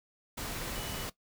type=tone in noise; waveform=sine; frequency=2960 Hz; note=F#7; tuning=in tune; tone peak=-46 dBFS; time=0.75-1.05 s; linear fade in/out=10 ms; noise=pink; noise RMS=-38 dBFS; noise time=0.37-1.1 s; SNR=-11 dB; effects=noise-tail reverb RT60 0.1 s tail -17 dB re dry